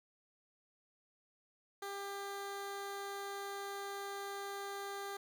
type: tone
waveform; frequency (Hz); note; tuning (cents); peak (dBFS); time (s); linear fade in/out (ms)
15% pulse; 398.3; G4; +28; -35; 1.82-5.17; 5
effects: none